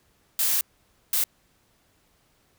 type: noise bursts at uneven times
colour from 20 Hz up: blue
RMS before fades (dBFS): -23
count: 2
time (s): 0.39-0.61 / 1.13-1.24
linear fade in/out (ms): 2
effects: pink hiss -65 dBFS RMS until 2.58 s